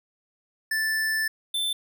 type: tone pair in turn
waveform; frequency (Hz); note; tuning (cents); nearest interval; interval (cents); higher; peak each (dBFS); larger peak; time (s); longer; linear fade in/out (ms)
square; 1760 / 3539; A6 / A7; 0 / +9; octave; 1209; second; -24 / -25; first; 0.71-1.28 / 1.54-1.73; first; 5
effects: none